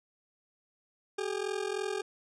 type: ring-modulated tone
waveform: 40% pulse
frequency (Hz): 403.7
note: G#4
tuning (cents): -49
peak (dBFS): -28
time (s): 1.18-2.02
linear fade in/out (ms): 5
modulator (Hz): 21.6
effects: resampled to 22050 Hz